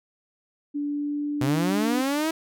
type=tone with pitch glide; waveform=sine; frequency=290 to 292.7 Hz; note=D4 to D4; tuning=-22 to -6 cents; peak=-25 dBFS; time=0.74-2.02 s; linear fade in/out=20 ms; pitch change=+16 cents; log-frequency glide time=0.84-1.26 s
type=linear sweep; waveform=sawtooth; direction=up; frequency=123.47 to 326.7 Hz; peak=-19 dBFS; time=1.41-2.31 s; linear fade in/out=5 ms
effects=none